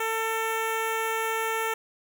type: tone with notch filter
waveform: 10% pulse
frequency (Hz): 447.3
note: A4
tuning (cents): +28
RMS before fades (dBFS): -28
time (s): 0-1.74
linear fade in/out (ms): 5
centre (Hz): 4800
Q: 0.93
effects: none